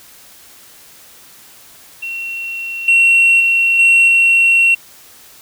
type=tone with level steps; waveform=sine; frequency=2727 Hz; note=F7; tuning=42 cents flat; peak=-21 / -5 / -9 / -4 / -6 dBFS; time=2.02-4.75 s; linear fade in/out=10 ms; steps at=2.88 / 3.4 / 3.79 / 4.08 s; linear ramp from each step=2 ms; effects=tanh soft clip ceiling -5 dBFS + white hiss -42 dBFS RMS until 5.41 s